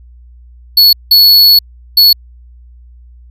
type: tone bursts at uneven times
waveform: square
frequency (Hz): 4400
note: C#8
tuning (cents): -14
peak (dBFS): -3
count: 3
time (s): 0.77-0.93 / 1.11-1.59 / 1.97-2.13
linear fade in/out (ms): 5
effects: added 60 Hz sine -35 dBFS peak until 3.3 s